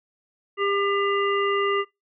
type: harmonic tone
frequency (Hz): 400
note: G4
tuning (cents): +35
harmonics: 1 / 3 / 5 / 7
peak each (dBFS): -23 / -25 / -29 / -32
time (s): 0.57-1.85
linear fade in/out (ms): 50
effects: noise-tail reverb RT60 0.2 s tail -24 dB re dry